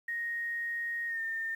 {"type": "tone with pitch glide", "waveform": "sine", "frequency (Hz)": [1868, 1811.7], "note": ["A#6", "A#6"], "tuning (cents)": [3, -50], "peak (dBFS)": -32, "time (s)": [0.08, 1.55], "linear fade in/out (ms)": 5, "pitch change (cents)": -53, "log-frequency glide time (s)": [1.07, 1.21], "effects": ["10-bit"]}